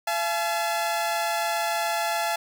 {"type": "tone pair together", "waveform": "sawtooth", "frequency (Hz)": [680.2, 857], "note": ["F5", "A5"], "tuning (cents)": [-46, -46], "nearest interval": "major third", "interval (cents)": 400, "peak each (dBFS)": -23, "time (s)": [0.07, 2.36], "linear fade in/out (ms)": 5, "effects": []}